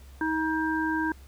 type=harmonic tone; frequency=316.8 Hz; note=D#4; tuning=31 cents sharp; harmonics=1 / 3 / 5; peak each=-27 / -31 / -30 dBFS; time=0.21-1.12 s; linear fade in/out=2 ms; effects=added 67 Hz sine -46 dBFS peak until 1.27 s + pink hiss -57 dBFS RMS until 1.27 s